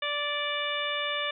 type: harmonic tone with a mistuned harmonic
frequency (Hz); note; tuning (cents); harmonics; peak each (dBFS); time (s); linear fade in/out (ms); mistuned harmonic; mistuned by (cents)
584; D5; -10; 1 / 2 / 3 / 4 / 5 / 6; -35 / -35 / -35 / -35 / -35 / -35; 0.02-1.31; 5; 6; +22
effects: none